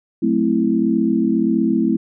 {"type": "chord", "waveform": "sine", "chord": "F# half-diminished seventh", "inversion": "none", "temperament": "equal", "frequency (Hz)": [185, 220, 261.6, 329.6], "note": ["F#3", "A3", "C4", "E4"], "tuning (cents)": [0, 0, 0, 0], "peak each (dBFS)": [-24, -18, -20, -19], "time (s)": [0.22, 1.97], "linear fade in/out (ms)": 10, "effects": []}